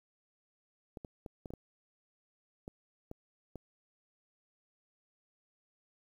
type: clicks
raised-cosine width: 2 ms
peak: -30 dBFS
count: 9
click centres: 0.972 / 1.048 / 1.262 / 1.458 / 1.505 / 1.537 / 2.679 / 3.114 / 3.557 s
effects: 10-bit